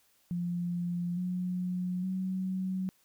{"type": "tone with pitch steps", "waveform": "sine", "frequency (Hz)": [174.61, 180.87, 187.36], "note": ["F3", "F#3", "F#3"], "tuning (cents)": [0, -39, 22], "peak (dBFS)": -30, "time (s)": [0.31, 2.89], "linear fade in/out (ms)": 0, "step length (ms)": 860, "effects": ["white hiss -68 dBFS RMS until 3.04 s"]}